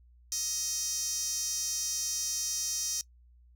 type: tone with high-pass filter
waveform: sawtooth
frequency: 629 Hz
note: D#5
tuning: 19 cents sharp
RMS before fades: -33 dBFS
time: 0.32-3.01 s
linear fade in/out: 0 ms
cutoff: 5900 Hz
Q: 5.8
effects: noise-tail reverb RT60 0.1 s tail -20 dB re dry + added 60 Hz sine -56 dBFS peak until 3.55 s